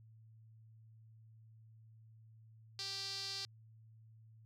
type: tone with band-pass filter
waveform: sawtooth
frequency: 392 Hz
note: G4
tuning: in tune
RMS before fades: -43 dBFS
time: 2.79-3.45 s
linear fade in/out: 0 ms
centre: 4600 Hz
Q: 5.4
effects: added 111 Hz sine -58 dBFS peak until 4.45 s